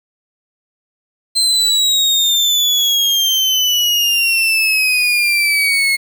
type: exponential sweep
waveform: 35% pulse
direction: down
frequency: 4136 to 2164 Hz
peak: -10 dBFS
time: 1.35-5.97 s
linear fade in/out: 20 ms
effects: 7-bit